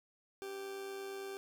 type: tone with amplitude modulation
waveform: 40% pulse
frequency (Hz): 391.4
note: G4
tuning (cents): -3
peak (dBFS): -39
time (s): 0.42-1.37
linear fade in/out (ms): 0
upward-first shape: sine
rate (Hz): 109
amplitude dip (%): 40
effects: none